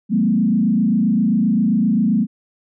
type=tone with frequency modulation; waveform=sine; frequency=215.7 Hz; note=A3; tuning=34 cents flat; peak=-13 dBFS; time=0.09-2.27 s; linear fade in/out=50 ms; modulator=27.6 Hz; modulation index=1.3; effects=none